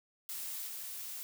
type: noise with level steps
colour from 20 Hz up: blue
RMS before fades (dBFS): -41 / -43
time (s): 0.29-1.23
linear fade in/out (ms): 0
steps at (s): 0.67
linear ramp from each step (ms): 5
effects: none